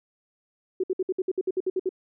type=tone bursts; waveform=sine; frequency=372.9 Hz; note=F#4; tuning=14 cents sharp; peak=-22 dBFS; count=12; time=0.8-1.892 s; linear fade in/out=5 ms; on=36 ms; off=60 ms; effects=none